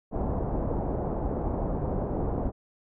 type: low-pass noise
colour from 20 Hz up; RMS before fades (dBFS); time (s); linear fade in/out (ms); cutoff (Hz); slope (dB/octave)
pink; -29; 0.11-2.52; 50; 820; 24
effects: none